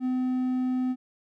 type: tone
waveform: triangle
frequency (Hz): 254.7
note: C4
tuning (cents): -46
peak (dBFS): -22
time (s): 0-0.96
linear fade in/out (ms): 50
effects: none